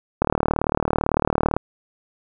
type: click train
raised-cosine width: 1 ms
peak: -4 dBFS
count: 52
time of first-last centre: 0.22-1.566 s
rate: 37.9 Hz
effects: none